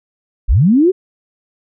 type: linear sweep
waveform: sine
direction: up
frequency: 30.91 to 392 Hz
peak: -7 dBFS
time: 0.48-0.92 s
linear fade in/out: 20 ms
effects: none